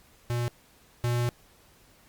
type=tone pair in turn; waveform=square; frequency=120 / 120.51 Hz; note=B2 / B2; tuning=-49 / -42 cents; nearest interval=unison; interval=7 cents; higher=second; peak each=-27 / -25 dBFS; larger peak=second; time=0.3-0.48 / 1.04-1.29 s; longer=second; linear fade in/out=0 ms; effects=pink hiss -59 dBFS RMS until 2.08 s + Opus 48 kbps